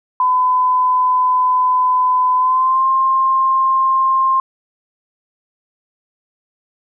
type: tone with pitch glide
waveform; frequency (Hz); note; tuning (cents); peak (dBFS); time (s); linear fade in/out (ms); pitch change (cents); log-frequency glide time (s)
sine; 1009 to 1057.9; B5 to C6; +37 to +19; -11; 0.2-4.4; 2; +82; 2.36-2.86
effects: none